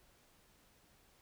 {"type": "silence", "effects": ["pink hiss -68 dBFS RMS until 1.21 s"]}